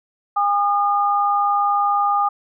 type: tone pair together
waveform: sine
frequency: 812 / 1218 Hz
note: G#5 / D#6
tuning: -39 / -37 cents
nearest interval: perfect fifth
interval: 702 cents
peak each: -18 dBFS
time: 0.36-2.29 s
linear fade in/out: 10 ms
effects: none